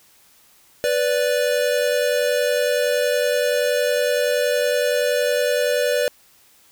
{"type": "tone pair together", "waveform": "square", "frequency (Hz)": [493.9, 584.6], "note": ["B4", "D5"], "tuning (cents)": [0, -8], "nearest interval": "minor third", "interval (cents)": 292, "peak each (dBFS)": -21, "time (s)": [0.84, 6.08], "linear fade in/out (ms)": 0, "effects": ["white hiss -54 dBFS RMS until 6.71 s"]}